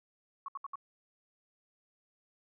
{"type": "tone bursts", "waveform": "sine", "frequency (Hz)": 1108.7, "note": "C#6", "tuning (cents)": 0, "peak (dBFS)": -37, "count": 4, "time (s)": [0.46, 0.756], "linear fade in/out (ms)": 2, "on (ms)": 23, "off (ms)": 68, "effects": []}